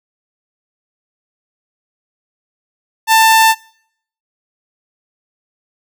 sawtooth tone, 890 Hz, A5, 20 cents sharp, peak -3 dBFS, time 3.07-3.55 s, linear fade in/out 50 ms, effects noise-tail reverb RT60 0.7 s tail -26 dB re dry

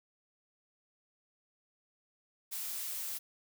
blue noise, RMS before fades -39 dBFS, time 2.51-3.19 s, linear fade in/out 20 ms, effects none

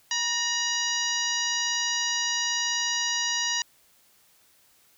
harmonic tone with a mistuned harmonic, 961 Hz, B5, 48 cents flat, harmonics 1 / 2 / 3 / 4 / 5 / 6 / 7, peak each -36 / -31 / -32 / -33 / -32 / -30 / -36 dBFS, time 0.11-3.62 s, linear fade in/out 2 ms, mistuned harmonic 2, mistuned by -69 cents, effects white hiss -61 dBFS RMS until 4.97 s

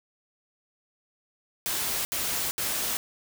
white noise bursts, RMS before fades -29 dBFS, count 3, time 1.66-2.97 s, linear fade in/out 0 ms, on 390 ms, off 70 ms, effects none

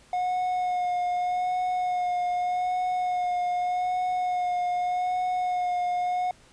triangle tone with vibrato, 723 Hz, F#5, 40 cents flat, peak -22 dBFS, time 0.13-6.31 s, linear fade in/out 2 ms, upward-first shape sine, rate 0.83 Hz, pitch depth 19 cents each way, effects pink hiss -56 dBFS RMS until 6.52 s + resampled to 22050 Hz

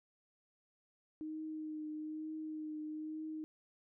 sine tone with vibrato, 309.7 Hz, D#4, 8 cents flat, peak -40 dBFS, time 1.21-3.44 s, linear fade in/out 0 ms, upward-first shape triangle, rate 1.1 Hz, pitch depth 23 cents each way, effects none

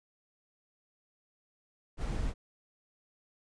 brown noise, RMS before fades -33 dBFS, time 1.97-2.34 s, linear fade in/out 50 ms, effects resampled to 22050 Hz

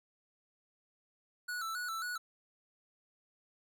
square tone with vibrato, 1393 Hz, F6, 5 cents flat, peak -37 dBFS, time 1.48-2.18 s, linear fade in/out 10 ms, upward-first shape square, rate 3.7 Hz, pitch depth 87 cents each way, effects none

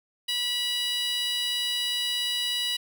15% pulse tone with high-pass filter, 977 Hz, B5, 19 cents flat, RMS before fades -28 dBFS, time 0.28-2.77 s, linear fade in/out 10 ms, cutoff 3300 Hz, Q 2.5, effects none

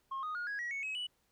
sine tone with pitch steps, 1075 / 1242 / 1435 / 1657.9 / 1915.4 / 2213 / 2557 / 2954 Hz, C6 / D#6 / F6 / G#6 / A#6 / C#7 / D#7 / F#7, +47 / -3 / +47 / -3 / +46 / -3 / +47 / -3 cents, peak -34 dBFS, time 0.11-1.07 s, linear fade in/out 10 ms, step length 120 ms, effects tanh soft clip ceiling -34 dBFS + pink hiss -75 dBFS RMS until 1.31 s

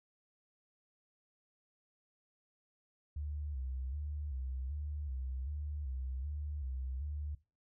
sine tone with vibrato, 69.3 Hz, C#2, in tune, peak -37 dBFS, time 3.16-7.35 s, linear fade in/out 5 ms, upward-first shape square, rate 1.3 Hz, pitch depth 110 cents each way, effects noise-tail reverb RT60 0.3 s tail -19 dB re dry

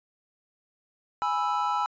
triangle chord, E major, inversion first, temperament equal, 830.6 / 987.8 / 1318.5 Hz, G#5 / B5 / E6, 0 / 0 / 0 cents, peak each -27 dBFS, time 1.22-1.86 s, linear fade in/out 0 ms, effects resampled to 16000 Hz

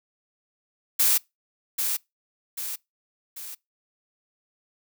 blue noise with echo, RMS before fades -20 dBFS, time 0.99-1.18 s, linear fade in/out 10 ms, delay 790 ms, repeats 3, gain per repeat -6 dB, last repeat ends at 3.55 s, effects noise-tail reverb RT60 0.2 s tail -24 dB re dry

